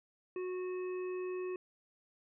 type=harmonic tone; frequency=366.4 Hz; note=F#4; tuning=17 cents flat; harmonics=1 / 3 / 5 / 7; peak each=-36 / -51 / -58 / -53 dBFS; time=0.36-1.56 s; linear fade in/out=2 ms; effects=none